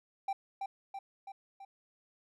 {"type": "tone with echo", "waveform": "triangle", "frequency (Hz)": 784, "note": "G5", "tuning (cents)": 0, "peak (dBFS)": -29, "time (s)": [0.28, 0.33], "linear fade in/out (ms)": 5, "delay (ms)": 330, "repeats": 4, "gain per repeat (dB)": -4, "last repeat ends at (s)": 1.65, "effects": []}